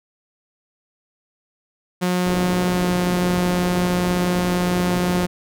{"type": "tone with pitch glide", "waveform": "sawtooth", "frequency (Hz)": [180, 178.65], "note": ["F#3", "F3"], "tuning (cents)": [-47, 40], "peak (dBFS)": -14, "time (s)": [2.01, 5.27], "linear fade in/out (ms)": 20, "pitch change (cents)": -13, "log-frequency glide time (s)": [2.69, 2.96]}
{"type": "low-pass noise", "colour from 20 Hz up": "white", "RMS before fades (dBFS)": -29, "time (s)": [2.26, 5.26], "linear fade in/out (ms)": 5, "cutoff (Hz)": 440, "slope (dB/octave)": 12}
{"effects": []}